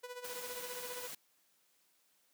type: tone with tremolo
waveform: sawtooth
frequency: 493.9 Hz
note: B4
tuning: in tune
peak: -38 dBFS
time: 0.03-1.08 s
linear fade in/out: 10 ms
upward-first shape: sine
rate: 15 Hz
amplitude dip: 70%
type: noise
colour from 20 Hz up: white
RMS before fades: -46 dBFS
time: 0.24-1.15 s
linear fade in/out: 5 ms
effects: white hiss -73 dBFS RMS until 2.33 s + high-pass 150 Hz 12 dB/octave